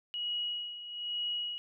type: tone with tremolo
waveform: sine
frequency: 2906 Hz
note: F#7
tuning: 32 cents flat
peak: -31 dBFS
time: 0.14-1.58 s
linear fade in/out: 0 ms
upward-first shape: sine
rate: 1.1 Hz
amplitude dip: 70%
effects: none